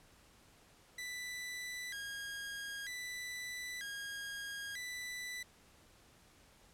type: tone with vibrato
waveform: sawtooth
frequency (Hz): 1799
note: A6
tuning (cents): +38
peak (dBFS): -38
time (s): 0.98-5.43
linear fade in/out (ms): 5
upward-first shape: square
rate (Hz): 0.53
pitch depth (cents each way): 170
effects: pink hiss -64 dBFS RMS until 6.73 s + low-pass 12000 Hz 12 dB/octave